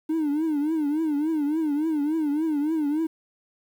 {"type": "tone with vibrato", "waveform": "triangle", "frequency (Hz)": 304.7, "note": "D#4", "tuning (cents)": -36, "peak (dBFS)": -19, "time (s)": [0.09, 3.07], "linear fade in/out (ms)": 10, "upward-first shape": "triangle", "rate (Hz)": 3.5, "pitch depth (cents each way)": 140, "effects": ["tanh soft clip ceiling -16 dBFS", "9-bit"]}